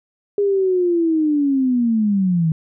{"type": "linear sweep", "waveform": "sine", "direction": "down", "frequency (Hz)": [410, 155.56], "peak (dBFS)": -14, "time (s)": [0.38, 2.52], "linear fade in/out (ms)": 2, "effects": []}